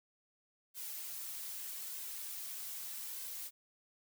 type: noise with flanger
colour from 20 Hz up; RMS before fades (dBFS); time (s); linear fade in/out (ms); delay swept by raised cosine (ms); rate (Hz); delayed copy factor
blue; -44; 0.74-3.51; 50; 1.9 to 5.5; 0.81; +0.5
effects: none